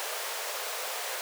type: high-pass noise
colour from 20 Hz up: pink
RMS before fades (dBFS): -35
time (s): 0-1.21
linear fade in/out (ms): 0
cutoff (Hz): 450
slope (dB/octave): 48
effects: none